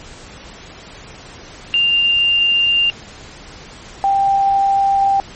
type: tone pair in turn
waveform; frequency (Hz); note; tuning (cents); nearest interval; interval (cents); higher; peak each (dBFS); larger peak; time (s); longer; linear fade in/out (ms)
sine; 2794 / 788.4; F7 / G5; 0 / +10; octave + minor seventh; 2190; first; -11; neither; 1.74-2.9 / 4.04-5.2; neither; 0
effects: pink hiss -37 dBFS RMS until 5.35 s + MP3 32 kbps